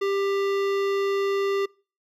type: tone with hard clipping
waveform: sine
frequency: 395.6 Hz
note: G4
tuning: 16 cents sharp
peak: -24 dBFS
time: 0.01-1.66 s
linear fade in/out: 10 ms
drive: 17 dB
effects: noise-tail reverb RT60 0.4 s tail -26 dB re dry